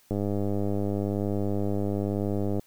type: click train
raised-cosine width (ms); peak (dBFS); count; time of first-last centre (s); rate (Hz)
2; -16; 252; 0.11-2.595; 101
effects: white hiss -61 dBFS RMS until 2.66 s